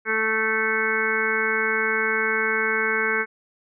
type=harmonic tone; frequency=220 Hz; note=A3; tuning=in tune; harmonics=1 / 2 / 4 / 5 / 6 / 7 / 8 / 9 / 10; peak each=-35 / -27 / -35 / -33 / -32 / -24 / -31 / -33 / -26 dBFS; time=0.05-3.26 s; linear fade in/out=50 ms; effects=none